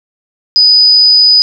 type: tone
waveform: sine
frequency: 4978 Hz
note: D#8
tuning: in tune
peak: -3 dBFS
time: 0.56-1.42 s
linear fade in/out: 0 ms
effects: none